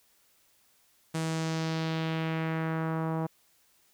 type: tone with low-pass filter sweep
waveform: sawtooth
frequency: 161.2 Hz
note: E3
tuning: 38 cents flat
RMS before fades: -31 dBFS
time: 1.14-3.27 s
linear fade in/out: 10 ms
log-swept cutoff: 9300 to 910 Hz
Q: 1.6
effects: white hiss -66 dBFS RMS until 3.93 s